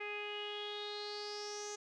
sawtooth tone with low-pass filter sweep, 415.3 Hz, G#4, in tune, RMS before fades -43 dBFS, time 0-1.76 s, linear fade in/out 10 ms, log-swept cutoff 2300 to 6500 Hz, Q 8.1, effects none

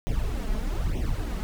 brown noise with flanger, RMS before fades -27 dBFS, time 0.07-1.43 s, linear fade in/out 0 ms, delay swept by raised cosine 0.33 to 4.73 ms, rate 1.1 Hz, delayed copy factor +0.9, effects none

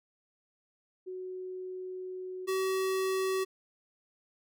sine / square tone pair in turn, 370 / 379.7 Hz, F#4 / F#4, 0 / +45 cents, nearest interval unison, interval 45 cents, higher second, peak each -37 / -29 dBFS, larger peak second, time 1.06-2.47 / 2.47-3.45 s, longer first, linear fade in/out 20 ms, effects none

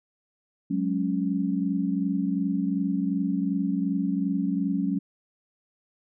sine chord, F# suspended second, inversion none, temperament equal, 185 / 207.7 / 277.2 Hz, F#3 / G#3 / C#4, 0 / 0 / 0 cents, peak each -27 / -29 / -27 dBFS, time 0.7-4.99 s, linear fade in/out 10 ms, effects none

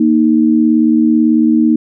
sine tone pair together, 233.1 / 311.2 Hz, A#3 / D#4, 0 / 0 cents, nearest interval perfect fourth, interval 500 cents, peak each -10 dBFS, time 0-1.76 s, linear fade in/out 5 ms, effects none

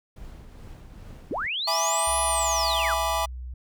brown noise with tremolo, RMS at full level -41 dBFS, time 0.16-1.47 s, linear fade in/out 5 ms, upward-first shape triangle, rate 2.4 Hz, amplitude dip 45%
sine linear two-way sweep, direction up then down, 207.4 to 10520 to 1066 Hz, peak -26 dBFS, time 1.31-2.94 s, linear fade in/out 0 ms, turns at 2.2 s
square chord, E dominant seventh, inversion none, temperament equal, 659.3 / 830.6 / 987.8 / 1174.7 Hz, E5 / G#5 / B5 / D6, 0 / 0 / 0 / 0 cents, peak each -30 dBFS, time 1.67-3.26 s, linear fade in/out 10 ms
sine tone, 62.3 Hz, B1, 16 cents sharp, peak -33 dBFS, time 2.07-3.54 s, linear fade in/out 5 ms
effects none

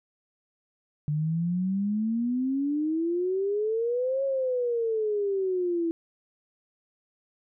sine exponential two-way sweep, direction up then down, 146.83 to 550 to 328.6 Hz, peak -24 dBFS, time 1.08-5.91 s, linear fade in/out 0 ms, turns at 4.24 s, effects none

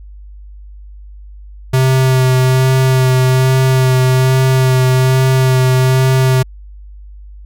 square tone with vibrato, 130 Hz, C3, 11 cents flat, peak -9 dBFS, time 1.73-6.43 s, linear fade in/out 10 ms, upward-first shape sine, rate 1.2 Hz, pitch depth 16 cents each way, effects added 50 Hz sine -31 dBFS peak until 7.45 s

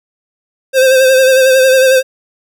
square tone with vibrato, 523.3 Hz, C5, in tune, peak -6 dBFS, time 0.73-2.03 s, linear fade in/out 50 ms, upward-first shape sine, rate 11 Hz, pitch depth 37 cents each way, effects none

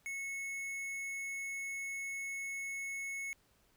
triangle tone with tanh clipping, 2196 Hz, C#7, 17 cents flat, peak -40 dBFS, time 0.06-3.33 s, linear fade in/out 0 ms, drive 18 dB, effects pink hiss -71 dBFS RMS until 3.76 s

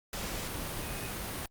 sine tone in noise, 2509 Hz, D#7, 14 cents sharp, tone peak -46 dBFS, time 0.82-1.11 s, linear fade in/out 2 ms, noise pink, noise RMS -37 dBFS, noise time 0.13-1.46 s, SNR -12 dB, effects Opus 48 kbps

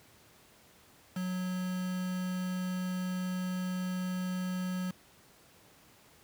triangle tone with quantisation, 183.4 Hz, F#3, 15 cents flat, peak -30 dBFS, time 1.16-4.91 s, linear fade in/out 5 ms, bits 7, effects pink hiss -60 dBFS RMS until 6.23 s + high-pass 80 Hz 12 dB/octave

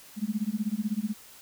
sine tone with tremolo, 212 Hz, G#3, 36 cents sharp, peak -23 dBFS, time 0.16-1.15 s, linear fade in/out 50 ms, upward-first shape sine, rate 16 Hz, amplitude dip 100%, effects white hiss -51 dBFS RMS until 1.41 s

